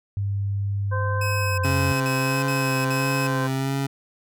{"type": "tone with pitch glide", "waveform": "sine", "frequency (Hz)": [99.9, 90.56], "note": ["G2", "F#2"], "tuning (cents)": [33, -37], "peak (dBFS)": -22, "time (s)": [0.17, 1.92], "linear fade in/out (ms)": 0, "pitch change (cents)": -170, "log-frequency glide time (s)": [1.39, 1.7]}
{"type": "harmonic tone", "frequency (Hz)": 517, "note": "C5", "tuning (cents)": -21, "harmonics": [1, 2, 3], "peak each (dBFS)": [-30, -29, -31], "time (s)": [0.91, 3.48], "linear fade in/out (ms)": 20}
{"type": "tone bursts", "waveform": "sawtooth", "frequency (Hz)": 2559, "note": "D#7", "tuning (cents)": 48, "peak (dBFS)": -25, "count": 5, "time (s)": [1.21, 3.272], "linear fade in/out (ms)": 5, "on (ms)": 370, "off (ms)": 53}
{"type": "tone with vibrato", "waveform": "25% pulse", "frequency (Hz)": 135.2, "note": "C#3", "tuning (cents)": -43, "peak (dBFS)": -19, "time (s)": [1.64, 3.87], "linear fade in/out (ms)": 10, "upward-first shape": "sine", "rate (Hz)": 1.5, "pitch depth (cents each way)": 28}
{"effects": []}